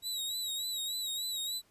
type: tone with vibrato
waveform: sawtooth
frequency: 3864 Hz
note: B7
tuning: 39 cents flat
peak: -31 dBFS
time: 0.02-1.62 s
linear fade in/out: 50 ms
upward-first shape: sine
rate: 3.4 Hz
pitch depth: 63 cents each way
effects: pink hiss -68 dBFS RMS until 1.7 s + resampled to 32000 Hz